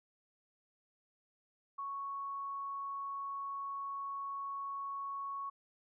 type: tone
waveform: sine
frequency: 1108.7 Hz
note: C#6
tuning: in tune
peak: -38 dBFS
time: 1.78-5.5 s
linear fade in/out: 10 ms
effects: none